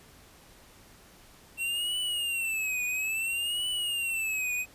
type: tone with vibrato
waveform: square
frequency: 2709 Hz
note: E7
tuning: 47 cents sharp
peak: -29 dBFS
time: 1.57-4.66 s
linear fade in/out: 50 ms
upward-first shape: triangle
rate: 0.59 Hz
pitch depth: 170 cents each way
effects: pink hiss -55 dBFS RMS until 4.74 s + resampled to 32000 Hz